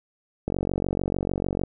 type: click train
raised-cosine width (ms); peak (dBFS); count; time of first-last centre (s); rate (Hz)
2; -12; 55; 0.48-1.636; 46.7
effects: none